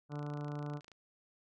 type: harmonic tone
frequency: 146.83 Hz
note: D3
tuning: in tune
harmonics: 1 / 2 / 3 / 4 / 5 / 6 / 7 / 8 / 9 / 10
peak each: -39 / -45 / -49 / -51 / -53 / -55 / -56 / -57 / -58 / -59 dBFS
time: 0.09-0.81 s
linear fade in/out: 50 ms
type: click train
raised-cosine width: 0.2 ms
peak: -38 dBFS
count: 23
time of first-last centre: 0.12-0.917 s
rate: 27.6 Hz
effects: none